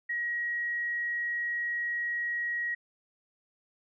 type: tone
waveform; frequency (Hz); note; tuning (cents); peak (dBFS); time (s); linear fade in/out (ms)
sine; 1900; A#6; +33; -29; 0.09-2.75; 10
effects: none